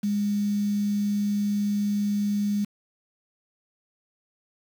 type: tone with quantisation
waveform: sine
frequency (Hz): 204.9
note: G#3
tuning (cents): -23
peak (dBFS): -22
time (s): 0.03-2.65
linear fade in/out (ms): 10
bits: 7
effects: none